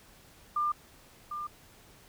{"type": "tone with echo", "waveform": "sine", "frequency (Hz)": 1198, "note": "D6", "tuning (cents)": 34, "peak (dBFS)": -26, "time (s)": [0.56, 0.72], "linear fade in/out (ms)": 5, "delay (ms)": 750, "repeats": 1, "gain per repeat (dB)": -8, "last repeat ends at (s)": 1.47, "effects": ["pink hiss -57 dBFS RMS until 2.08 s"]}